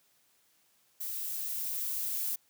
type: noise with level ramp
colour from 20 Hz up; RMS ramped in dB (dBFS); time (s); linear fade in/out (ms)
violet; -37 to -33; 1-2.36; 10
effects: white hiss -69 dBFS RMS until 2.49 s + high-pass 80 Hz 12 dB/octave